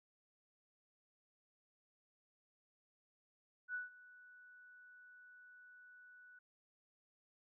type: tone with ADSR envelope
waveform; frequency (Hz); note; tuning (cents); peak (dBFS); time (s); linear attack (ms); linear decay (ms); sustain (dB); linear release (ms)
sine; 1480; F#6; 0; -38; 3.68-6.39; 63; 150; -20; 5
effects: none